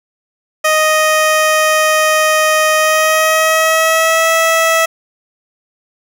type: tone with pitch glide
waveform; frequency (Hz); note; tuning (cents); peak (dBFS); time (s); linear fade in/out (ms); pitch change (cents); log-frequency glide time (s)
15% pulse; 622.3 to 652.5; D#5 to E5; 0 to -18; -3; 0.64-4.86; 10; +82; 2.76-4.32
effects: none